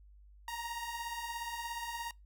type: beating tone pair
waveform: sawtooth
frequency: 924 / 941 Hz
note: A#5 / A#5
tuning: -16 / +16 cents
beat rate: 17 Hz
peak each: -40 / -36 dBFS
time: 0.48-2.11 s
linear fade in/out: 2 ms
effects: noise-tail reverb RT60 0.2 s tail -24 dB re dry + added 50 Hz sine -55 dBFS peak until 2.25 s